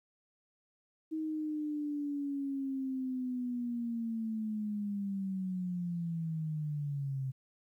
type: linear sweep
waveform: sine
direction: down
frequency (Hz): 317.2 to 130.8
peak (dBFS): -33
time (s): 1.11-7.32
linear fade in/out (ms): 20
effects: 12-bit